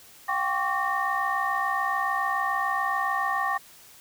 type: tone cluster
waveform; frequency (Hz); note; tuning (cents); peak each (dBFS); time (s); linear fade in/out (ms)
sine; 717 / 784 / 1091 / 1151 / 1835; F5 / G5 / C#6 / D6 / A#6; +45 / 0 / -28 / -35 / -28; -36 / -29 / -30 / -28 / -29; 0.28-3.58; 10
effects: tanh soft clip ceiling -14 dBFS + white hiss -51 dBFS RMS until 4 s